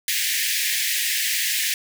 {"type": "high-pass noise", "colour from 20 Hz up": "pink", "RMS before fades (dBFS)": -23, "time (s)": [0.08, 1.74], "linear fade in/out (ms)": 2, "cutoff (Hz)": 1700, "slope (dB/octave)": 96, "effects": []}